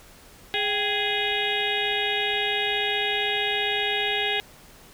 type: harmonic tone with a mistuned harmonic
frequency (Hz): 415.3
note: G#4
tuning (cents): 0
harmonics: 1 / 2 / 4 / 5 / 6 / 7 / 8 / 9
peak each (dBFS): -31 / -31 / -31 / -31 / -31 / -31 / -31 / -31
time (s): 0.54-4.4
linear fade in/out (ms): 0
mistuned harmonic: 2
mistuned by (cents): -88
effects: pink hiss -50 dBFS RMS until 4.93 s